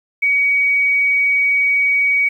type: tone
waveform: sine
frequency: 2258 Hz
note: C#7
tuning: 31 cents sharp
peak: -12 dBFS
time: 0.22-2.29 s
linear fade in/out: 10 ms
effects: 8-bit